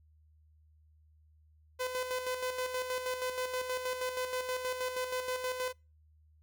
sawtooth tone with tremolo, 507 Hz, B4, 45 cents sharp, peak -28 dBFS, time 1.79-5.73 s, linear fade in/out 20 ms, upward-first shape square, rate 6.3 Hz, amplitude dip 50%, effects noise-tail reverb RT60 0.3 s tail -26 dB re dry + added 77 Hz sine -61 dBFS peak until 6.42 s

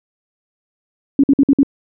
sine tone bursts, 277.2 Hz, C#4, in tune, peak -7 dBFS, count 5, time 1.19-1.632 s, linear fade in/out 2 ms, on 46 ms, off 53 ms, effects none

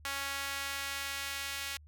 sawtooth tone with high-pass filter sweep, 277.2 Hz, C#4, in tune, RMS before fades -38 dBFS, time 0.05-1.77 s, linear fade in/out 2 ms, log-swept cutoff 1400 to 2200 Hz, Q 1, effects added 75 Hz sine -53 dBFS peak until 1.87 s

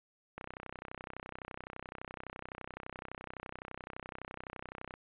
click train, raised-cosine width 0.5 ms, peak -27 dBFS, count 146, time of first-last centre 0.38-4.94 s, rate 31.8 Hz, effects resampled to 8000 Hz

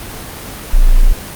sine tone, 28.66 Hz, A#0, 28 cents flat, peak -3 dBFS, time 0.73-1.13 s, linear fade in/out 10 ms, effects pink hiss -28 dBFS RMS until 1.35 s + Opus 24 kbps

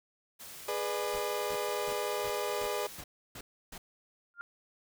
white noise, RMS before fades -47 dBFS, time 0.39-3.02 s, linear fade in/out 20 ms
30% pulse chord, G# diminished, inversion none, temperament equal with one note detuned, 415.3 / 493.9 / 600.4 Hz, G#4 / B4 / D5, 0 / 0 / +38 cents, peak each -33 / -34 / -34 dBFS, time 0.68-2.87 s, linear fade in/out 5 ms
pink noise bursts, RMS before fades -45 dBFS, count 8, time 1.13-3.78 s, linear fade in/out 5 ms, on 60 ms, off 310 ms
sine tone with exponential growth, 1400 Hz, F6, 4 cents sharp, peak -34 dBFS, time 4.34-4.41 s, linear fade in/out 0 ms, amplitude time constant 15 ms
effects none

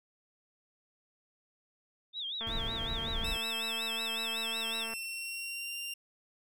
sine tone with vibrato, 3520 Hz, A7, in tune, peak -35 dBFS, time 2.13-4.88 s, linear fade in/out 50 ms, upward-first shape sine, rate 5.4 Hz, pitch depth 180 cents each way
click train, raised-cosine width 0.5 ms, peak -29 dBFS, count 572, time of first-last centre 2.41-4.937 s, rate 226 Hz
brown noise, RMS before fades -38 dBFS, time 2.47-3.37 s, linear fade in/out 0 ms
sawtooth tone with pitch glide, 2637 to 2783 Hz, E7 to F7, 0 to -7 cents, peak -34 dBFS, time 3.24-5.94 s, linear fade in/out 5 ms, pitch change +93 cents, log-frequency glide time 4.33-5.78 s
effects none

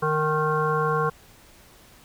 harmonic tone, 154.3 Hz, D#3, 14 cents flat, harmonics 1 / 3 / 5 / 7 / 9 / 10, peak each -27 / -25 / -32 / -25 / -30 / -37 dBFS, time 0.02-1.1 s, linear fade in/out 10 ms, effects pink hiss -52 dBFS RMS until 2.04 s

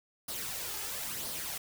white noise with flanger, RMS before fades -38 dBFS, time 0.28-1.58 s, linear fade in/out 5 ms, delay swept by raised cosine 0.2 to 2.4 ms, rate 1 Hz, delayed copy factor +0.5, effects none

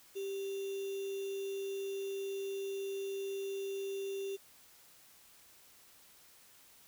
sine tone with sample-and-hold, 392 Hz, G4, in tune, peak -36 dBFS, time 0.15-4.37 s, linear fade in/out 20 ms, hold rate 3150 Hz, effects white hiss -61 dBFS RMS until 6.87 s

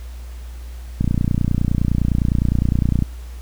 click train, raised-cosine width 5 ms, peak -5 dBFS, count 61, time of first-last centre 1.01-3.023 s, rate 29.8 Hz, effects added 60 Hz sine -30 dBFS peak until 3.41 s + pink hiss -47 dBFS RMS until 3.41 s

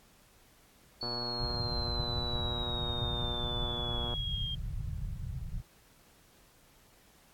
sine exponential sweep, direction down, 4429 to 3200 Hz, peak -35 dBFS, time 1.01-4.55 s, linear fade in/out 5 ms
click train, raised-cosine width 1 ms, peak -26 dBFS, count 374, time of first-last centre 1.03-4.138 s, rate 120 Hz
pink low-pass noise, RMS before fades -37 dBFS, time 1.39-5.62 s, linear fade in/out 20 ms, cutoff 160 Hz, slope 48 dB/octave
effects pink hiss -62 dBFS RMS until 7.33 s + AAC 64 kbps

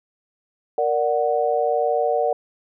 sine chord, Bb augmented, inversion none, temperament equal, 466.2 / 587.3 / 740 Hz, Bb4 / D5 / F#5, 0 / 0 / 0 cents, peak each -22 dBFS, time 0.78-2.33 s, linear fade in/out 2 ms, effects none

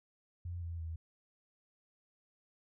sine tone with pitch steps, 87.31 / 84.34 / 81.46 Hz, F2 / E2 / E2, 0 / +40 / -20 cents, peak -38 dBFS, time 0.45-0.96 s, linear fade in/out 5 ms, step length 170 ms, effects none

